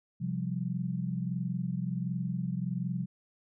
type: chord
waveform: sine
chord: C suspended fourth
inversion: none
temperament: equal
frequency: 130.81 / 174.61 / 196 Hz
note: C3 / F3 / G3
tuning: 0 / 0 / 0 cents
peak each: -35 / -33 / -37 dBFS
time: 0.2-3.06 s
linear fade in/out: 20 ms
effects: none